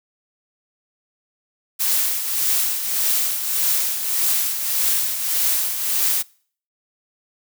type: noise with tremolo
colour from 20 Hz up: blue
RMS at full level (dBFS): -18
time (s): 1.79-6.23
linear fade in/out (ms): 20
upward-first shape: triangle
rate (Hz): 1.7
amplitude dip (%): 60
effects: noise-tail reverb RT60 0.5 s tail -24 dB re dry